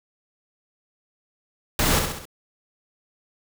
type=noise with echo; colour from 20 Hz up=pink; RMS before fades=-21 dBFS; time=1.79-1.99 s; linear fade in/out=2 ms; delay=66 ms; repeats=4; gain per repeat=-5 dB; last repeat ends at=2.254 s; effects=none